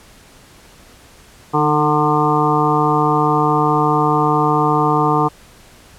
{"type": "harmonic tone with a mistuned harmonic", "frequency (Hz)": 150, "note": "D3", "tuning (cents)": 37, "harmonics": [1, 2, 3, 5, 6, 7, 8], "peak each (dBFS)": [-20, -20, -20, -20, -20, -20, -20], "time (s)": [1.53, 5.29], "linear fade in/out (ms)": 20, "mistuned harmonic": 2, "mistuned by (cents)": 27, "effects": ["pink hiss -45 dBFS RMS until 5.98 s", "low-pass 12000 Hz 12 dB/octave"]}